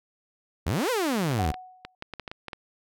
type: exponential two-way sweep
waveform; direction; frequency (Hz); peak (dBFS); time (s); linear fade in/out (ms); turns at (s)
sawtooth; up then down; 67.7 to 532 to 67.7; -20; 0.66-1.52; 10; 0.9
type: clicks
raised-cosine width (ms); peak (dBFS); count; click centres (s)
0.3; -20; 11; 1.314 / 1.447 / 1.542 / 1.85 / 2.024 / 2.137 / 2.197 / 2.278 / 2.315 / 2.483 / 2.532
type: tone with exponential decay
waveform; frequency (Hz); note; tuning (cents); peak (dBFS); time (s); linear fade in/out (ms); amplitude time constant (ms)
sine; 740; F#5; 0; -25; 1.39-1.95; 2; 120
effects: none